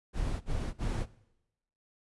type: noise bursts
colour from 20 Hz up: brown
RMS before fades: -32 dBFS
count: 3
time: 0.13-1.062 s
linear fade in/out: 50 ms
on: 280 ms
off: 46 ms
effects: noise-tail reverb RT60 0.9 s tail -20 dB re dry + resampled to 24000 Hz